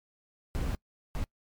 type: noise bursts at uneven times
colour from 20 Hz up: brown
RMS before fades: -31 dBFS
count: 2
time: 0.55-0.75 / 1.15-1.24 s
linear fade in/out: 0 ms
effects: noise-tail reverb RT60 0.1 s tail -25 dB re dry + MP3 96 kbps